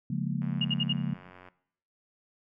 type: chord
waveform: sine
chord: Bb minor seventh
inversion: first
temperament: just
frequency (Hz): 139.85 / 174.81 / 209.8 / 233.1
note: Db3 / F3 / Ab3 / Bb3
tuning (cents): +16 / +2 / +18 / 0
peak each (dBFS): -32 / -32 / -35 / -36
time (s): 0.1-1.14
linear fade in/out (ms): 5
type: click train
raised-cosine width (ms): 0.5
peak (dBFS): -34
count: 98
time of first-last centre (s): 0.42-1.486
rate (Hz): 91
type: tone bursts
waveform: sine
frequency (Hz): 2850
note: F7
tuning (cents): +34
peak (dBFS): -26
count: 4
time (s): 0.61-0.928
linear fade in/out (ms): 5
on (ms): 36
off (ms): 58
effects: noise-tail reverb RT60 0.7 s tail -19 dB re dry

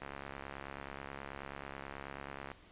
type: click train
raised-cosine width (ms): 0.5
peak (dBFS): -28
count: 174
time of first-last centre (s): 0.02-2.516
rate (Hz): 69.3
effects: pink hiss -60 dBFS RMS until 2.71 s + resampled to 8000 Hz

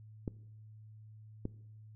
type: clicks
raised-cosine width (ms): 3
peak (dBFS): -23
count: 2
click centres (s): 0.278 / 1.454
effects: noise-tail reverb RT60 0.8 s tail -20 dB re dry + added 108 Hz sine -51 dBFS peak until 1.95 s

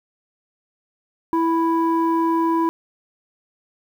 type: tone with low-pass filter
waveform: square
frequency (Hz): 329.6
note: E4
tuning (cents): 0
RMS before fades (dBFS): -19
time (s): 1.33-2.69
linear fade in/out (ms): 0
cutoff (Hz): 920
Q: 3.1
effects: 8-bit

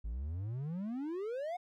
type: exponential sweep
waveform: triangle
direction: up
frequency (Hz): 50.6 to 740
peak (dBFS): -34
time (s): 0.04-1.57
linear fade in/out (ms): 10
effects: none

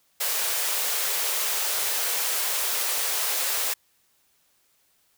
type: high-pass noise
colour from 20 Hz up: white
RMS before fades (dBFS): -26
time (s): 0.2-3.74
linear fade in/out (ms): 10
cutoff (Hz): 400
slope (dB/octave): 48
effects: white hiss -66 dBFS RMS until 5.17 s

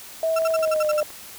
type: tone with pitch glide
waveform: sine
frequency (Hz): 648 to 604.6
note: E5 to D#5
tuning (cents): -30 to -50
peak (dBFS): -19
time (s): 0.23-1.03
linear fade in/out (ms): 2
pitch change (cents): -120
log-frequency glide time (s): 0.52-0.91
type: tone bursts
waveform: 35% pulse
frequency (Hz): 1348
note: E6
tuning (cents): +38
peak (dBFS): -22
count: 8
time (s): 0.36-1.006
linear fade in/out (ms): 5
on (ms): 30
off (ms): 58
type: click train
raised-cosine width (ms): 0.5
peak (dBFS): -26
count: 9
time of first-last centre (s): 0.42-1.104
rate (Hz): 11.7
effects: white hiss -41 dBFS RMS until 1.38 s

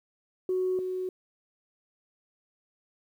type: tone pair in turn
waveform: sine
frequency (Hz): 370 / 370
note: F#4 / F#4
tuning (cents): 0 / 0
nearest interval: unison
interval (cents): 0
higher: neither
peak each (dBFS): -24 / -29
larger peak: first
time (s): 0.49-0.79 / 0.79-1.09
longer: neither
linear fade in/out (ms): 2
effects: tanh soft clip ceiling -20 dBFS + 10-bit

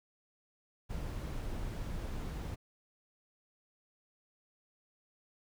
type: noise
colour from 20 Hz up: brown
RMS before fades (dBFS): -39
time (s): 0.89-2.56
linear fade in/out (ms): 20
effects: none

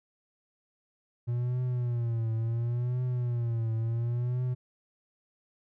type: tone with vibrato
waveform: triangle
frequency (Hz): 118.9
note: A#2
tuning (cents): +35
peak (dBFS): -25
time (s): 1.27-4.55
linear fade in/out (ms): 20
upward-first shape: triangle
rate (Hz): 0.71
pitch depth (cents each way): 110
effects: none

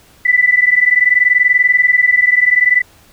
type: tone pair together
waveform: sine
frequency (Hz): 1975.5 / 1996.1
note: B6 / B6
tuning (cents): 0 / +18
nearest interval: unison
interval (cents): 18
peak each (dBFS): -11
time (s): 0.25-2.82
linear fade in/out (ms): 10
effects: pink hiss -47 dBFS RMS until 3.12 s

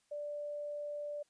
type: tone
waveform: sine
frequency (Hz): 587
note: D5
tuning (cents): -1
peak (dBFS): -38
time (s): 0.11-1.23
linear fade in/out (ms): 10
effects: white hiss -75 dBFS RMS until 1.29 s + resampled to 22050 Hz

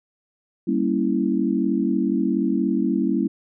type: chord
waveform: sine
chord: G diminished seventh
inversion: none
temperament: equal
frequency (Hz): 196 / 233.1 / 277.2 / 329.6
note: G3 / Bb3 / Db4 / Fb4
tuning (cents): 0 / 0 / 0 / 0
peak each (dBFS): -24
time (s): 0.67-3.28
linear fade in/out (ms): 10
effects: none

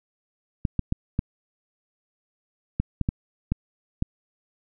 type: clicks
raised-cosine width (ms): 5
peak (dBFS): -10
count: 9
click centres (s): 0.652 / 0.793 / 0.924 / 1.191 / 2.8 / 3.013 / 3.089 / 3.52 / 4.024
effects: none

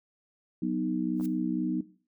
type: chord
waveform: sine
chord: B major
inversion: second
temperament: equal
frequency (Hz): 185 / 246.9 / 311.1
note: F#3 / B3 / D#4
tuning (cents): 0 / 0 / 0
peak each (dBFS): -31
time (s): 0.62-1.81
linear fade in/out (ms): 5
type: noise with exponential growth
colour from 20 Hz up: blue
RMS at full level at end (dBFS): -43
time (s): 1.14-1.26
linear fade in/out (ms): 2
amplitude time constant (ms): 25
type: clicks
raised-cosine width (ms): 1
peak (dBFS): -33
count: 2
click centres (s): 1.199 / 1.21
effects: noise-tail reverb RT60 0.4 s tail -17 dB re dry

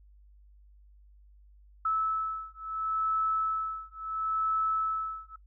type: beating tone pair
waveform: sine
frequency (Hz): 1305 / 1305.73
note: E6 / E6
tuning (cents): -18 / -17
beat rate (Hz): 0.73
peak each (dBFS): -31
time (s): 1.85-5.36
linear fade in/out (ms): 5
effects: noise-tail reverb RT60 0.1 s tail -19 dB re dry + added 50 Hz sine -54 dBFS peak until 5.46 s

